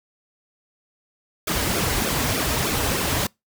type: noise with flanger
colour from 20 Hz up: pink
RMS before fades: -23 dBFS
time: 1.47-3.27 s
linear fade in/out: 5 ms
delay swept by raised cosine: 1 to 5.9 ms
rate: 3.3 Hz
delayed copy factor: -0.9
effects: noise-tail reverb RT60 0.2 s tail -26 dB re dry